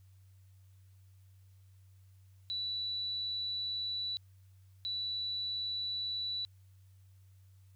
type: tone bursts at uneven times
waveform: sine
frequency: 3951 Hz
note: B7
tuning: in tune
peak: -34 dBFS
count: 2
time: 2.5-4.17 / 4.85-6.45 s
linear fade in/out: 0 ms
effects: added 95 Hz sine -57 dBFS peak until 7.75 s + white hiss -75 dBFS RMS until 7.75 s